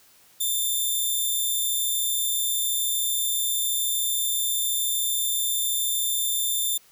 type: tone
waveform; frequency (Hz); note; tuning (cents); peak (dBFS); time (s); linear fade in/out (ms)
5% pulse; 3573; A7; +26; -15; 0.4-6.78; 10
effects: white hiss -56 dBFS RMS until 6.91 s